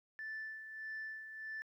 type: tone with tremolo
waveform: sine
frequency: 1758 Hz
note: A6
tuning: 2 cents flat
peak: -39 dBFS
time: 0.19-1.62 s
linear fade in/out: 0 ms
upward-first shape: sine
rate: 1.6 Hz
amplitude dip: 60%
effects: tanh soft clip ceiling -38 dBFS + 13-bit